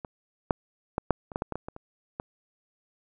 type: clicks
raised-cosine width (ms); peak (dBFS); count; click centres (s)
1; -22 / -8 / -12 / -6 / -26 / -14 / -14 / -18 / -18 / -22 / -27 / -18; 12; 0.048 / 0.508 / 0.981 / 1.107 / 1.318 / 1.359 / 1.421 / 1.523 / 1.556 / 1.685 / 1.764 / 2.199
effects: none